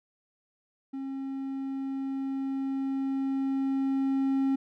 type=tone with level ramp; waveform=triangle; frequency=270 Hz; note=C#4; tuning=45 cents flat; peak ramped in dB=-31 to -21 dBFS; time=0.93-4.56 s; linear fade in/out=10 ms; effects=none